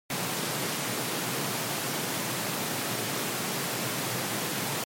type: high-pass noise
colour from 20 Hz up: pink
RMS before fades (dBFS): -31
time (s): 0.1-4.84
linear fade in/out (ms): 2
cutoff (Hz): 110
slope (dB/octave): 96
effects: MP3 64 kbps